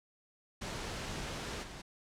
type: noise with level steps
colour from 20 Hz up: pink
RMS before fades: -40 / -47 dBFS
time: 0.61-1.82 s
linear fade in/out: 10 ms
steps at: 1.62 s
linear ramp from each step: 20 ms
effects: low-pass 7000 Hz 12 dB/octave